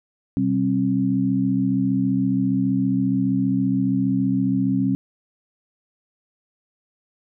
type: tone cluster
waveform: sine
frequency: 126.6 / 193.1 / 268 Hz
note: B2 / G3 / C4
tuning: +43 / -26 / +42 cents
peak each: -26 / -22 / -20 dBFS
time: 0.37-4.95 s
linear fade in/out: 0 ms
effects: none